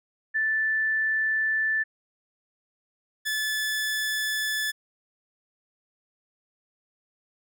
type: tone pair in turn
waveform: sine / sawtooth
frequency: 1759 / 1732.8 Hz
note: A6 / A6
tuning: -1 / -27 cents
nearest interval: unison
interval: 26 cents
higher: first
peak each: -22 dBFS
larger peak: neither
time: 0.34-1.84 / 3.25-4.72 s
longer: first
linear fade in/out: 20 ms
effects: none